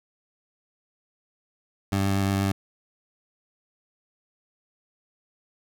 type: tone with vibrato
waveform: 20% pulse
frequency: 98 Hz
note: G2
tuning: in tune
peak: -17 dBFS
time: 1.92-2.52 s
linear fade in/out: 5 ms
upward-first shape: sine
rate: 8.4 Hz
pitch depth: 11 cents each way
effects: none